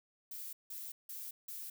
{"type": "noise bursts", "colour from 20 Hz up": "violet", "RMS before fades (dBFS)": -45, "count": 4, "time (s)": [0.31, 1.7], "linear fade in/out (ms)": 5, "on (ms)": 220, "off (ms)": 170, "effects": []}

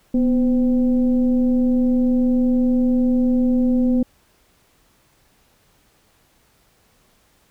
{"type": "tone with frequency modulation", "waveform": "sine", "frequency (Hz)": 246.9, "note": "B3", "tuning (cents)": 0, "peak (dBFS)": -14, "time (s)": [0.14, 4.03], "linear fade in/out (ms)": 5, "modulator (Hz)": 267, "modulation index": 0.48, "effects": ["pink hiss -59 dBFS RMS until 7.5 s"]}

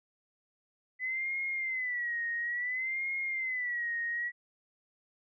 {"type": "tone with vibrato", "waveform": "sine", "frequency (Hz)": 2002, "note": "B6", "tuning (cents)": 23, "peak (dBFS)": -31, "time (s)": [0.99, 4.32], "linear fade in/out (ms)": 50, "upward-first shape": "sine", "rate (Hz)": 0.58, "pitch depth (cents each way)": 120, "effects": []}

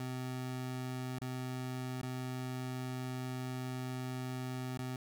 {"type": "tone with dropouts", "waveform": "25% pulse", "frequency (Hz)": 127.9, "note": "C3", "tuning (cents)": -39, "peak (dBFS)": -34, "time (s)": [0, 4.96], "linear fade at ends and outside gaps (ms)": 2, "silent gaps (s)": [[1.187, 1.215], [2.016, 2.03], [4.775, 4.79]], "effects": []}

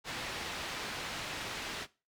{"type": "low-pass noise", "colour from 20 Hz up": "white", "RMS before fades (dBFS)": -40, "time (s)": [0.04, 1.87], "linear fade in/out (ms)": 50, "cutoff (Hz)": 3500, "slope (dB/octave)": 12, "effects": ["noise-tail reverb RT60 0.3 s tail -19 dB re dry"]}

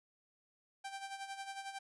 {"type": "tone with tremolo", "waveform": "sawtooth", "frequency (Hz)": 784, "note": "G5", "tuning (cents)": 0, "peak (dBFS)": -37, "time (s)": [0.84, 1.79], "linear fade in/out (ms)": 10, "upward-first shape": "sine", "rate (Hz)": 11, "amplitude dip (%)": 65, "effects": ["resampled to 24000 Hz"]}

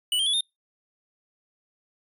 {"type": "tone with pitch steps", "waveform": "square", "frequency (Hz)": [2960, 3172, 3400, 3644], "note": ["F#7", "G7", "G#7", "A#7"], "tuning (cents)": [0, 20, 40, -40], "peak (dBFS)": -22, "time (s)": [0.12, 0.408], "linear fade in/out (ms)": 2, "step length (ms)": 72, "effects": ["noise-tail reverb RT60 0.2 s tail -26 dB re dry", "resampled to 32000 Hz"]}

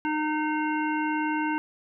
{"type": "harmonic tone", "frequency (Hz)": 306.3, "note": "D#4", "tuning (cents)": -27, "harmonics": [1, 3, 5, 7, 9], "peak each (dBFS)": [-27, -29, -33, -38, -39], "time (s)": [0.05, 1.58], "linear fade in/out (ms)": 0, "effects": []}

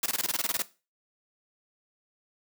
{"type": "noise bursts", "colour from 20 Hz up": "white", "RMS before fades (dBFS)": -28, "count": 12, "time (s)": [0.03, 0.621], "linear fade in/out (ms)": 2, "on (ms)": 30, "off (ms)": 21, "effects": ["noise-tail reverb RT60 0.3 s tail -17 dB re dry", "high-pass 150 Hz 12 dB/octave"]}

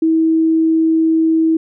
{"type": "tone", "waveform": "sine", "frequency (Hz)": 322.6, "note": "E4", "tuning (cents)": -37, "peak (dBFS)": -10, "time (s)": [0.02, 1.57], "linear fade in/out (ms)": 5, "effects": []}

